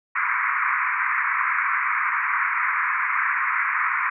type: band-pass noise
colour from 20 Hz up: pink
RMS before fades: -23 dBFS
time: 0.15-4.1 s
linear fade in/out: 10 ms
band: 1000 to 2300 Hz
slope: 96 dB/octave
effects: none